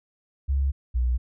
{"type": "tone pair in turn", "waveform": "sine", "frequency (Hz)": [68.5, 61.25], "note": ["C#2", "B1"], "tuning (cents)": [-20, -14], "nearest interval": "major second", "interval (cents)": 194, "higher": "first", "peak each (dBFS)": -20, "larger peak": "neither", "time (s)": [[0.48, 0.72], [0.94, 1.18]], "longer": "neither", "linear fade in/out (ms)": 20, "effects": []}